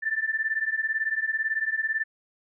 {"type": "beating tone pair", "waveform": "sine", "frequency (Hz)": [1760, 1778], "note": ["A6", "A6"], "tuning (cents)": [0, 18], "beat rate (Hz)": 18, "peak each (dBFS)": [-28, -27], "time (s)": [0.02, 2.04], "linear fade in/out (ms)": 20, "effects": []}